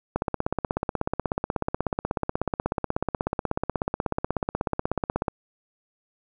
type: click train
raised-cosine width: 1 ms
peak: -10 dBFS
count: 85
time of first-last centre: 0.16-5.282 s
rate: 16.4 Hz
effects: none